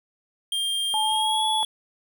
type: tone with pitch glide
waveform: square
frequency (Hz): 3198 to 3380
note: G7 to G#7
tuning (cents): +34 to +30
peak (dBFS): -24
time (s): 0.52-1.65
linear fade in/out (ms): 2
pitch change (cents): +96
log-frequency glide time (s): 1.04-1.45
type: tone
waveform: sine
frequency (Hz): 869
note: A5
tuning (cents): -22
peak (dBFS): -23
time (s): 0.94-1.63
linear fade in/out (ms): 0
effects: none